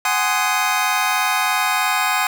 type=chord; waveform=25% pulse; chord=Ab dominant seventh; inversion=third; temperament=just; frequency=747.5 / 830.6 / 1038.3 / 1245.9 Hz; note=Gb5 / Ab5 / C6 / Eb6; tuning=+17 / 0 / -14 / +2 cents; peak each=-19 dBFS; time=0.05-2.27 s; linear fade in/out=2 ms; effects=none